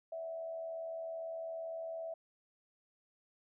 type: tone with frequency modulation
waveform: sine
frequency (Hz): 656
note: E5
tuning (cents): -9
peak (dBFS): -39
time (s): 0.12-2.14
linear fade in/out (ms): 5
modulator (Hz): 82.3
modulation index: 0.33
effects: none